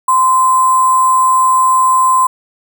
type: tone with sample-and-hold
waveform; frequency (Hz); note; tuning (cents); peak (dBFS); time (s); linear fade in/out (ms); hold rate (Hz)
sine; 1037; C6; -16; -7; 0.08-2.27; 5; 8820
effects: none